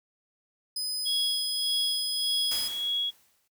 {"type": "tone", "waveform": "sawtooth", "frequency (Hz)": 5020, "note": "D#8", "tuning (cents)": 15, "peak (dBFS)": -27, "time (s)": [0.76, 2.68], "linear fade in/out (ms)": 5}
{"type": "tone with tremolo", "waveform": "sine", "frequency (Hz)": 3332, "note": "G#7", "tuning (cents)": 5, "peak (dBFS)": -25, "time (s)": [1.05, 3.11], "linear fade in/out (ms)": 20, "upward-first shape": "sine", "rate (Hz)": 1.7, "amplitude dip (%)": 60}
{"type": "noise with exponential decay", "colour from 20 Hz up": "white", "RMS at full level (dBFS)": -34, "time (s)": [2.51, 3.48], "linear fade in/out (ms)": 5, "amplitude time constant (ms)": 210}
{"effects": ["noise-tail reverb RT60 0.1 s tail -18 dB re dry"]}